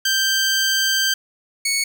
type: tone pair in turn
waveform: 15% pulse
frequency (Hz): 1568 / 2217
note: G6 / C#7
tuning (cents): 0 / 0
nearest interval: tritone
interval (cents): 600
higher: second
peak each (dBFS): -10 / -12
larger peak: first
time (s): 0.05-1.14 / 1.65-1.84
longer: first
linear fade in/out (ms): 5
effects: none